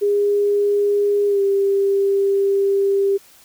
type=tone with pitch glide; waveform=sine; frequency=408 to 395.5 Hz; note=G#4 to G4; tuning=-31 to +15 cents; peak=-14 dBFS; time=0.01-3.18 s; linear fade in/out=20 ms; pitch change=-54 cents; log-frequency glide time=1.27-1.41 s; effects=white hiss -49 dBFS RMS until 3.44 s